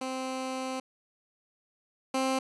15% pulse tone pair in turn, 260.6 / 263.5 Hz, C4 / C4, -7 / +12 cents, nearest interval unison, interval 19 cents, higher second, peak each -26 / -20 dBFS, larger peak second, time 0.01-0.8 / 2.14-2.39 s, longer first, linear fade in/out 5 ms, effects resampled to 24000 Hz

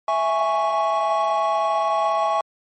triangle chord, C# minor, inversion first, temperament equal, 659.3 / 830.6 / 1108.7 Hz, E5 / G#5 / C#6, 0 / 0 / 0 cents, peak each -20 dBFS, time 0.08-2.41 s, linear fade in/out 2 ms, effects tanh soft clip ceiling -10 dBFS + MP3 32 kbps

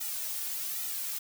blue noise with flanger, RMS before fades -35 dBFS, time 0-1.19 s, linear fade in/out 10 ms, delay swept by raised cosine 1.8 to 3.1 ms, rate 1.2 Hz, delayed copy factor -0.85, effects none

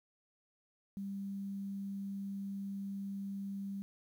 sine tone with quantisation, 197.5 Hz, G3, 13 cents sharp, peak -38 dBFS, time 0.97-3.82 s, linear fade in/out 0 ms, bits 11, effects none

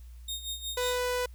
sawtooth tone with tremolo, 3700 Hz, A#7, 14 cents flat, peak -29 dBFS, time 0.28-0.98 s, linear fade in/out 5 ms, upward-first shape sine, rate 5.5 Hz, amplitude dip 75%
sawtooth tone, 495.8 Hz, B4, 7 cents sharp, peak -24 dBFS, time 0.77-1.26 s, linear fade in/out 5 ms
effects added 60 Hz sine -44 dBFS peak until 1.34 s + white hiss -65 dBFS RMS until 1.34 s

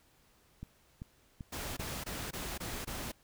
click train, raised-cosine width 5 ms, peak -30 dBFS, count 4, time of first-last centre 0.63-1.797 s, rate 2.57 Hz
pink noise bursts, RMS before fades -40 dBFS, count 6, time 1.52-3.12 s, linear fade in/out 10 ms, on 250 ms, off 20 ms
effects pink hiss -67 dBFS RMS until 3.23 s

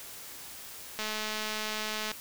click train, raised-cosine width 0.2 ms, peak -17 dBFS, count 243, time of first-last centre 0.99-2.116 s, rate 215 Hz, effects white hiss -45 dBFS RMS until 2.2 s

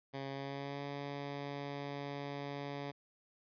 10% pulse tone with pitch glide, 136.9 to 141.97 Hz, C#3 to C#3, -21 to +42 cents, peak -32 dBFS, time 0.13-2.92 s, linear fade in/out 20 ms, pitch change +63 cents, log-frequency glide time 0.29-0.83 s, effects resampled to 11025 Hz

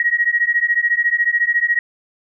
sine beating tone pair, 1890 / 1904 Hz, A#6 / A#6, +23 / +36 cents, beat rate 14 Hz, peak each -17 dBFS, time 0-1.79 s, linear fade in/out 2 ms, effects none

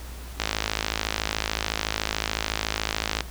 click train, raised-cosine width 0.2 ms, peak -6 dBFS, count 152, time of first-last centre 0.4-3.207 s, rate 53.8 Hz, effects added 60 Hz sine -36 dBFS peak until 3.3 s + pink hiss -44 dBFS RMS until 3.3 s

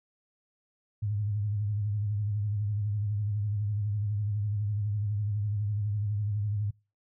sine tone with vibrato, 103.83 Hz, G#2, in tune, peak -27 dBFS, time 1.02-6.71 s, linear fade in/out 10 ms, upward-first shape sine, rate 12 Hz, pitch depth 66 cents each way, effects noise-tail reverb RT60 0.3 s tail -25 dB re dry

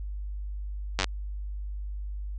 slowing click train, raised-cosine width 0.2 ms, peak -8 dBFS, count 6, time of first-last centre 0.99-1.043 s, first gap 10 ms, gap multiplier 1.03, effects added 50 Hz sine -32 dBFS peak until 2.38 s + resampled to 24000 Hz

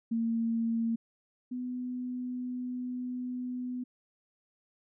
sine tone pair in turn, 228.8 / 249.6 Hz, A#3 / B3, -32 / +19 cents, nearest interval major second, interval 151 cents, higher second, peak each -27 / -33 dBFS, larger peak first, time 0.11-0.96 / 1.51-3.84 s, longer second, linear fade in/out 10 ms, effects none

